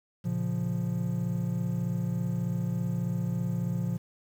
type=chord; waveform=triangle; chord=Bb minor; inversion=none; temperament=just; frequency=116.54 / 139.85 / 174.81 Hz; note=Bb2 / Db3 / F3; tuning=0 / +16 / +2 cents; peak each=-30 / -33 / -28 dBFS; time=0.24-3.98 s; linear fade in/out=20 ms; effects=9-bit